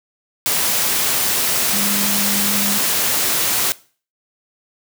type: tone in noise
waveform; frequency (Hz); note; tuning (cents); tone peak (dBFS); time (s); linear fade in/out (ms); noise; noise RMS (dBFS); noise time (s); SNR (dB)
sine; 202.8; G#3; -41; -24; 1.73-2.78; 0; white; -18; 0.46-3.72; -9
effects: noise-tail reverb RT60 0.4 s tail -20 dB re dry + high-pass 100 Hz 12 dB/octave